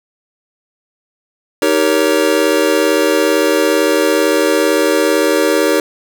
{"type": "chord", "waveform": "square", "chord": "Eb dominant seventh", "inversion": "none", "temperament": "just", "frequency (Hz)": [311.1, 388.9, 466.7, 560], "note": ["Eb4", "G4", "Bb4", "Db5"], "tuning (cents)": [0, -14, 2, 18], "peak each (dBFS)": -17, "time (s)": [1.62, 5.8], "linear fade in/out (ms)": 2, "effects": []}